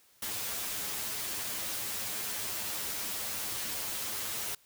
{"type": "noise with comb filter", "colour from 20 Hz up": "white", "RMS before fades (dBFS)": -36, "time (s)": [0.22, 4.55], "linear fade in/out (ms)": 5, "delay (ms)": 9.4, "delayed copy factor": 0.75, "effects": ["white hiss -64 dBFS RMS until 4.65 s"]}